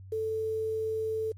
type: tone with quantisation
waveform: sine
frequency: 440 Hz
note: A4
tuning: in tune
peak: -28 dBFS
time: 0.12-1.32 s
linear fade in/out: 5 ms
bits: 9
effects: added 95 Hz sine -44 dBFS peak until 1.37 s + MP3 64 kbps